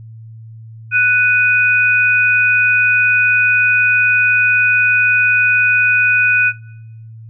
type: tone pair together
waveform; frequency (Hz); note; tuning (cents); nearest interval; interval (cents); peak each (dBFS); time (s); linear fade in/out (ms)
sine; 1482.8 / 2489; F#6 / D#7; +3 / 0; major sixth; 897; -12; 0.91-6.53; 50
effects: noise-tail reverb RT60 0.9 s tail -23 dB re dry + added 112 Hz sine -32 dBFS peak until 7.29 s